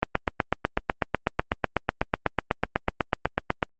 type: click train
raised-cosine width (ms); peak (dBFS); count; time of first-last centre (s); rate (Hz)
0.5; -5; 30; 0.03-3.628; 8.06
effects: Opus 24 kbps